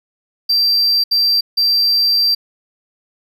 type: tone bursts at uneven times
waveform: triangle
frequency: 4703 Hz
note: D8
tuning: 2 cents sharp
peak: -10 dBFS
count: 3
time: 0.49-1.04 / 1.11-1.41 / 1.57-2.35 s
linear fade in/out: 10 ms
effects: none